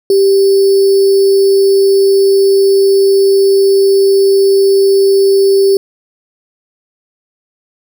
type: tone with sample-and-hold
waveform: sine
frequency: 392 Hz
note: G4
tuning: in tune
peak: -5 dBFS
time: 0.1-5.77 s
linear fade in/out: 2 ms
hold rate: 4900 Hz
effects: none